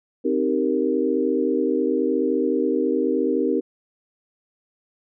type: chord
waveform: sine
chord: C minor seventh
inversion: none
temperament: equal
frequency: 261.6 / 311.1 / 392 / 466.2 Hz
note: C4 / Eb4 / G4 / Bb4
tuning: 0 / 0 / 0 / 0 cents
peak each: -24 dBFS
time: 0.24-3.61 s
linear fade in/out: 20 ms
effects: none